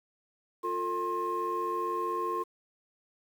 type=tone cluster; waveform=sine; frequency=352.9 / 448.2 / 1063 Hz; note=F4 / A4 / C6; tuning=+18 / +32 / +27 cents; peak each=-34 / -35 / -30 dBFS; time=0.63-2.44 s; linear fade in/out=20 ms; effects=tanh soft clip ceiling -23 dBFS + 9-bit